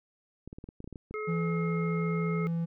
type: clicks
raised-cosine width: 3 ms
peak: -29 dBFS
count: 11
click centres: 0.476 / 0.529 / 0.585 / 0.641 / 0.689 / 0.804 / 0.843 / 0.876 / 0.927 / 0.958 / 1.11 s
type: harmonic tone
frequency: 427.8 Hz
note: A4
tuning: 49 cents flat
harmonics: 1 / 3 / 5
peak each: -34 / -39 / -41 dBFS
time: 1.14-2.47 s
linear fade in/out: 0 ms
type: tone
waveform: triangle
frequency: 167.3 Hz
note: E3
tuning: 26 cents sharp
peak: -26 dBFS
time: 1.27-2.66 s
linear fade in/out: 20 ms
effects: none